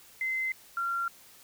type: tone pair in turn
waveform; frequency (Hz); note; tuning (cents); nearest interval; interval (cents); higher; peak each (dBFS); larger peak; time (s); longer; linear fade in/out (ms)
sine; 2063 / 1376.9; C7 / F6; -25 / -25; perfect fifth; 700; first; -28; neither; 0.21-0.52 / 0.77-1.08; neither; 2
effects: white hiss -55 dBFS RMS until 1.43 s